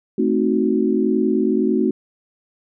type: chord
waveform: sine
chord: A diminished seventh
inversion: none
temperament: equal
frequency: 220 / 261.6 / 311.1 / 370 Hz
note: A3 / C4 / Eb4 / Gb4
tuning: 0 / 0 / 0 / 0 cents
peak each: -20 / -21 / -22 / -20 dBFS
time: 0.18-1.91 s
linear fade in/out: 5 ms
effects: none